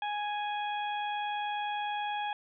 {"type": "harmonic tone", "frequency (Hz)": 830.6, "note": "G#5", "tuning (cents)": 0, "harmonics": [1, 2, 3, 4], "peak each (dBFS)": [-32, -41, -43, -43], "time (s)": [0.02, 2.33], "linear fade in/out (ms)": 2, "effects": []}